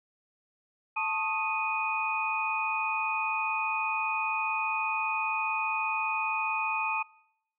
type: tone cluster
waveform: sine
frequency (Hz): 883 / 1092 / 1247 / 2484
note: A5 / C#6 / D#6 / D#7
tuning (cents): +6 / -26 / +3 / -3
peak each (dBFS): -32 / -38 / -36 / -30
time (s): 0.96-7.03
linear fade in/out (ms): 10
effects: noise-tail reverb RT60 0.8 s tail -25 dB re dry